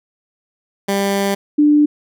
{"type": "tone pair in turn", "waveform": ["15% pulse", "sine"], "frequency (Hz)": [198.3, 296.4], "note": ["G3", "D4"], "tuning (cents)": [20, 16], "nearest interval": "perfect fifth", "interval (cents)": 696, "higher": "second", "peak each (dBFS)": [-9, -8], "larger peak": "second", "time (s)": [[0.88, 1.35], [1.58, 1.86]], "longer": "first", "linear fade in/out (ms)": 10, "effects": []}